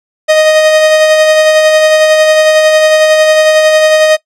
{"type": "tone with tremolo", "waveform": "45% pulse", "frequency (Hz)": 622.3, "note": "D#5", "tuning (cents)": 0, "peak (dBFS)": -3, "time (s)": [0.28, 4.17], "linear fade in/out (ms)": 20, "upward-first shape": "sine", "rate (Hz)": 11, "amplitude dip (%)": 30, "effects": ["noise-tail reverb RT60 0.1 s tail -20 dB re dry", "low-pass 8000 Hz 12 dB/octave"]}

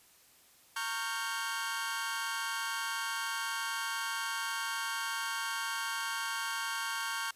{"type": "chord", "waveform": "sawtooth", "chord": "G half-diminished seventh", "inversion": "first", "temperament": "equal with one note detuned", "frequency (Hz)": [917.9, 1108.7, 1396.9, 1568], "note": ["Bb5", "Db6", "F6", "G6"], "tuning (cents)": [-27, 0, 0, 0], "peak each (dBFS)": [-37, -36, -37, -34], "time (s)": [0.76, 7.31], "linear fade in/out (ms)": 5, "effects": ["white hiss -62 dBFS RMS until 7.35 s", "resampled to 32000 Hz"]}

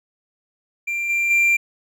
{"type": "tone with level steps", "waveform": "triangle", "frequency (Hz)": 2372, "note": "D7", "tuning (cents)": 17, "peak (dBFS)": [-20, -16, -12], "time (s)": [0.87, 1.57], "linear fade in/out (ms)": 10, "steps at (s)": [1.09, 1.3], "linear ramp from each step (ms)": 10, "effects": []}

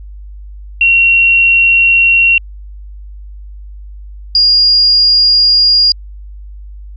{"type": "tone pair in turn", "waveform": "sine", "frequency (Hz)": [2738, 4839], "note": ["F7", "D#8"], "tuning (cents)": [-35, -49], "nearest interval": "minor seventh", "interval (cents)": 986, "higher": "second", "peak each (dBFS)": -5, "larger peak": "neither", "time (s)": [[0.81, 2.38], [4.35, 5.92]], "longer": "neither", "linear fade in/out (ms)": 2, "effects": ["added 50 Hz sine -27 dBFS peak until 6.96 s"]}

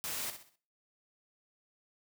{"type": "noise with echo", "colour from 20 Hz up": "white", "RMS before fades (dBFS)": -38, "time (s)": [0.04, 0.3], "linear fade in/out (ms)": 0, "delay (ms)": 64, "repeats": 4, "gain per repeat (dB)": -9, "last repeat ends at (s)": 0.556, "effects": ["noise-tail reverb RT60 0.4 s tail -17 dB re dry", "high-pass 80 Hz 12 dB/octave"]}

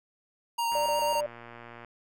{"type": "tone with vibrato", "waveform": "square", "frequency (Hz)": 932.3, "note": "A#5", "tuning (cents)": 0, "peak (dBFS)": -27, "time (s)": [0.58, 1.21], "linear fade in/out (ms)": 10, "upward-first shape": "square", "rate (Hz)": 8.1, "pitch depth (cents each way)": 11}
{"type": "click train", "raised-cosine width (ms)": 0.5, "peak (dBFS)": -30, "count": 134, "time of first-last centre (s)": [0.72, 1.847], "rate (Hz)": 118}
{"type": "tone bursts", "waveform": "sine", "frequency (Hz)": 591, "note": "D5", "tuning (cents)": 11, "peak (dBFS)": -28, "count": 4, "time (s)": [0.75, 1.262], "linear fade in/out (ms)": 2, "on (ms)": 110, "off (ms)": 24}
{"effects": []}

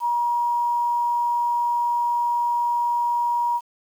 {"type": "tone", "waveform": "sine", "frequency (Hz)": 954, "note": "A#5", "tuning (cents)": 40, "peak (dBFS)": -19, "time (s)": [0, 3.61], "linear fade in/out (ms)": 50, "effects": ["8-bit"]}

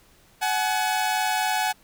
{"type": "tone pair together", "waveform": "sawtooth", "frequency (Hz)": [746, 850], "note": ["F#5", "G#5"], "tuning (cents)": [14, 40], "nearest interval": "major second", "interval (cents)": 226, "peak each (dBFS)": [-21, -21], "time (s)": [0.41, 1.73], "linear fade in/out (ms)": 20, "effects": ["pink hiss -57 dBFS RMS until 1.83 s"]}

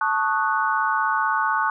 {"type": "chord", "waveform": "sine", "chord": "D# half-diminished seventh", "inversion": "second", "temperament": "equal", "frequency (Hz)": [880, 1108.7, 1244.5, 1480], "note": ["A5", "C#6", "D#6", "F#6"], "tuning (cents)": [0, 0, 0, 0], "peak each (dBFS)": [-24, -24, -27, -24], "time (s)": [0.01, 1.7], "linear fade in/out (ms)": 2, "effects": []}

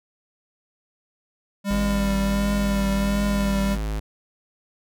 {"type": "tone with vibrato", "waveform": "square", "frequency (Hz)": 199.6, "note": "G3", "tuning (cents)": 32, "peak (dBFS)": -22, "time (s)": [1.64, 3.78], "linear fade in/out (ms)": 50, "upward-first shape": "triangle", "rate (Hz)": 1.4, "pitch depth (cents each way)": 33}
{"type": "tone", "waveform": "square", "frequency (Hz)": 53, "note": "G#1", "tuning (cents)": 36, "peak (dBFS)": -25, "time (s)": [1.7, 4], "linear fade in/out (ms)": 10}
{"effects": []}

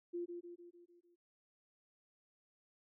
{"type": "tone with echo", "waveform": "sine", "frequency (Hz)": 347.7, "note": "F4", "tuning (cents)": -8, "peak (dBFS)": -38, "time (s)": [0.13, 0.26], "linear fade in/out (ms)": 20, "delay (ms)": 150, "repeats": 6, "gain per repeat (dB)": -5, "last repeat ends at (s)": 1.16, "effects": []}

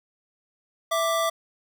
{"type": "tone pair together", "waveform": "square", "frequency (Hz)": [659.3, 1174.7], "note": ["E5", "D6"], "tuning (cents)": [0, 0], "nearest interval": "minor seventh", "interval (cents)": 1000, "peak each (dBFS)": [-25, -26], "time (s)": [0.91, 1.3], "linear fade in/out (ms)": 10, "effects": []}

